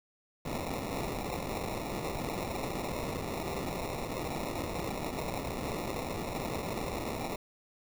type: noise with sample-and-hold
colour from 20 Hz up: white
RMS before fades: -36 dBFS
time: 0.45-7.36 s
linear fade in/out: 5 ms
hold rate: 1575 Hz
effects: none